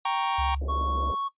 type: chord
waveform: 45% pulse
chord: G diminished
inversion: none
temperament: equal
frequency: 784 / 932.3 / 1108.7 Hz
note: G5 / Bb5 / Db6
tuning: 0 / 0 / 0 cents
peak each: -29 dBFS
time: 0.05-0.55 s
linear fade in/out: 5 ms
type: tone with vibrato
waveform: sine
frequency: 69.3 Hz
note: C#2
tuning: in tune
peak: -28 dBFS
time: 0.38-1.12 s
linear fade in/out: 10 ms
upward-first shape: square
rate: 13 Hz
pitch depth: 16 cents each way
type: band-pass noise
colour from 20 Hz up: white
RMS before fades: -39 dBFS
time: 0.61-1.15 s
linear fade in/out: 5 ms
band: 180 to 630 Hz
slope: 48 dB/octave
type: tone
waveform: triangle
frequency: 1108.7 Hz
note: C#6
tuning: in tune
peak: -25 dBFS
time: 0.68-1.29 s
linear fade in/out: 20 ms
effects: noise-tail reverb RT60 0.1 s tail -17 dB re dry + resampled to 8000 Hz